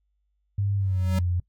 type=tone with pitch glide; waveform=sine; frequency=100.1 to 88.67 Hz; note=G2 to F2; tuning=+37 to +27 cents; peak=-22 dBFS; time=0.58-1.4 s; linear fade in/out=5 ms; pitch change=-210 cents; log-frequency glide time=0.76-1.1 s
type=tone with exponential growth; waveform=square; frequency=187.8 Hz; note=F#3; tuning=26 cents sharp; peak=-24 dBFS; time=0.8-1.19 s; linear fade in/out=5 ms; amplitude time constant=84 ms
effects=noise-tail reverb RT60 0.1 s tail -20 dB re dry + added 50 Hz sine -69 dBFS peak until 1.48 s